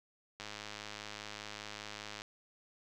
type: click train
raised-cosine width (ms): 0.2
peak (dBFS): -26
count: 192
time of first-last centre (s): 0.4-2.219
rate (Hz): 105
effects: 10-bit